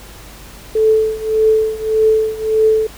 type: tone with tremolo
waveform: sine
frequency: 437.6 Hz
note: A4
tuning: 9 cents flat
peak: -7 dBFS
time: 0.75-2.87 s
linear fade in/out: 5 ms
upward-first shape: triangle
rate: 1.7 Hz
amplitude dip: 90%
effects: added 50 Hz sine -38 dBFS peak until 2.97 s + pink hiss -38 dBFS RMS until 2.97 s